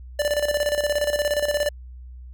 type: tone with tremolo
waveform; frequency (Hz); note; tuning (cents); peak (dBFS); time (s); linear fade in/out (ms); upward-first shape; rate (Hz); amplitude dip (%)
square; 587.3; D5; 0; -19; 0.19-1.69; 5; square; 17; 65
effects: added 62 Hz sine -37 dBFS peak until 2.33 s